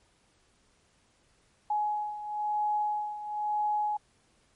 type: beating tone pair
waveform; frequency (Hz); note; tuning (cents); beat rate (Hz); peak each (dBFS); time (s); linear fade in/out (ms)
sine; 840 / 841; G#5 / G#5; +19 / +22; 1; -29 / -34; 1.7-3.97; 5
effects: pink hiss -67 dBFS RMS until 4.55 s + MP3 48 kbps